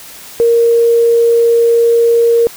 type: tone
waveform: sine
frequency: 466.2 Hz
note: A#4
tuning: in tune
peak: -6 dBFS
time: 0.4-2.47 s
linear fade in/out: 0 ms
effects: white hiss -33 dBFS RMS until 2.56 s